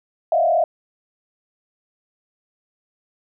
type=tone with frequency modulation; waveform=sine; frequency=670 Hz; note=E5; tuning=28 cents sharp; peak=-14 dBFS; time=0.32-0.64 s; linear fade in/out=2 ms; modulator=36.7 Hz; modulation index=1.4; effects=none